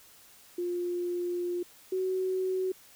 sine tone pair in turn, 352.4 / 374 Hz, F4 / F#4, +16 / +19 cents, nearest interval minor second, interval 103 cents, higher second, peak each -29 / -27 dBFS, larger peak second, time 0.58-1.63 / 1.92-2.72 s, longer first, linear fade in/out 5 ms, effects white hiss -56 dBFS RMS until 2.95 s

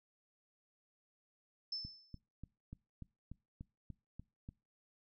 sine tone with exponential decay, 5274 Hz, E8, in tune, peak -36 dBFS, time 1.72-2.18 s, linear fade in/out 5 ms, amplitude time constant 99 ms
click train, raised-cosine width 5 ms, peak -35 dBFS, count 10, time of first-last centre 1.85-4.489 s, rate 3.41 Hz
effects noise-tail reverb RT60 0.3 s tail -24 dB re dry

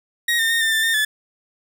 30% pulse tone with pitch steps, 1885 / 1814 / 1842 / 1796 / 1777 / 1818 / 1731 Hz, A#6 / A#6 / A#6 / A6 / A6 / A#6 / A6, +19 / -48 / -21 / +35 / +17 / -44 / -29 cents, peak -14 dBFS, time 0.28-1.05 s, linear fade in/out 5 ms, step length 110 ms, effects none

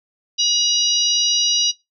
harmonic tone, 961 Hz, B5, 48 cents flat, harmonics 3 / 4 / 5 / 6, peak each -20 / -20 / -20 / -20 dBFS, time 0.38-1.72 s, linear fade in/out 20 ms, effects noise-tail reverb RT60 0.2 s tail -21 dB re dry

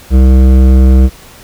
sine tone with hard clipping, 65 Hz, C2, 11 cents flat, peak -4 dBFS, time 0.1-1.1 s, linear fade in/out 50 ms, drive 13 dB, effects pink hiss -36 dBFS RMS until 1.43 s

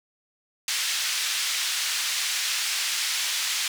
white band-pass noise, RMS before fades -27 dBFS, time 0.68-3.68 s, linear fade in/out 2 ms, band 1900 to 5800 Hz, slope 12 dB/octave, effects none

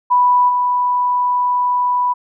sine tone with level steps, 987 Hz, B5, 1 cent flat, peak -9 / -13 dBFS, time 0.1-2.14 s, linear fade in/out 20 ms, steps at 0.48 s, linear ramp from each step 20 ms, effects none

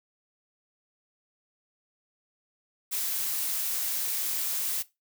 blue noise, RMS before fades -30 dBFS, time 2.91-4.83 s, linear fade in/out 20 ms, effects noise-tail reverb RT60 0.2 s tail -17 dB re dry

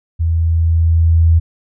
sine tone with level ramp, 82.41 Hz, E2, in tune, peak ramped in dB -12 to -6 dBFS, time 0.19-1.4 s, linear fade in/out 20 ms, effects none

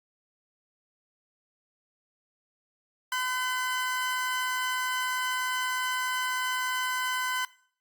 30% pulse tone pair together, 1015.1 / 1521 Hz, B5 / F#6, +47 / +47 cents, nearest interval perfect fifth, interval 700 cents, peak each -28 dBFS, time 3.12-7.45 s, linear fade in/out 2 ms, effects noise-tail reverb RT60 0.5 s tail -19 dB re dry + Opus 48 kbps

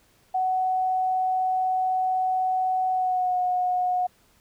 sine tone with pitch glide, 746 to 727.3 Hz, F#5 to F#5, +14 to -30 cents, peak -21 dBFS, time 0.34-4.07 s, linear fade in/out 10 ms, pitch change -44 cents, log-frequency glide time 2.9-3.38 s, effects pink hiss -61 dBFS RMS until 4.4 s

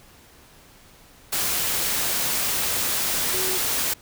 sine tone in noise, 372.2 Hz, F#4, 10 cents sharp, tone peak -30 dBFS, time 3.33-3.58 s, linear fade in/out 10 ms, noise white, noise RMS -24 dBFS, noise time 1.32-3.94 s, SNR -9 dB, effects pink hiss -51 dBFS RMS until 4.01 s

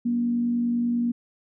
sine tone with frequency modulation, 238.2 Hz, A#3, 38 cents sharp, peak -21 dBFS, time 0.05-1.12 s, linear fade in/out 10 ms, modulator 50.2 Hz, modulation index 0.25, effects none

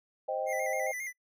sine chord, C minor, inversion none, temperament equal, 523.3 / 622.3 / 784 Hz, C5 / Eb5 / G5, 0 / 0 / 0 cents, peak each -34 / -34 / -35 dBFS, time 0.28-0.92 s, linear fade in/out 10 ms
square tone with vibrato, 2057 Hz, C7, 30 cents flat, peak -36 dBFS, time 0.46-1.13 s, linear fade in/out 50 ms, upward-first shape square, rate 7.4 Hz, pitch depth 56 cents each way
effects noise-tail reverb RT60 0.1 s tail -24 dB re dry

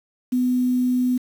sine tone with quantisation, 250.3 Hz, B3, 23 cents sharp, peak -17 dBFS, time 0.32-1.18 s, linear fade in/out 10 ms, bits 7, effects none

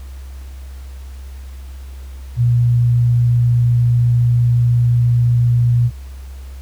sine tone, 120.3 Hz, B2, 45 cents flat, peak -10 dBFS, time 2.36-5.91 s, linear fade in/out 50 ms, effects added 66 Hz sine -29 dBFS peak until 6.61 s + pink hiss -47 dBFS RMS until 6.61 s

